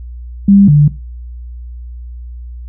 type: tone pair in turn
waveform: sine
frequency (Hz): 199 / 147.05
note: G3 / D3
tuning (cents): +26 / +3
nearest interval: perfect fourth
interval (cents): 523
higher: first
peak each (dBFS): -3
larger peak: neither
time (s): 0.48-0.68 / 0.68-0.88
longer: neither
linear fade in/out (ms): 5
effects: noise-tail reverb RT60 0.3 s tail -18 dB re dry + added 60 Hz sine -25 dBFS peak until 2.68 s